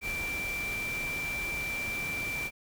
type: tone in noise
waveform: sine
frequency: 2349 Hz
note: D7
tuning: in tune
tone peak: -32 dBFS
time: 0.01-2.51 s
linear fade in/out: 50 ms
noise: pink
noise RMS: -40 dBFS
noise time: 0.01-2.51 s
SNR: +5 dB
effects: none